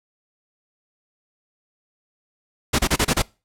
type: noise bursts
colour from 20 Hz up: pink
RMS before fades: -18 dBFS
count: 6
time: 2.73-3.223 s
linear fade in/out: 10 ms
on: 58 ms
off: 29 ms
effects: noise-tail reverb RT60 0.3 s tail -24 dB re dry + low-pass 11000 Hz 12 dB/octave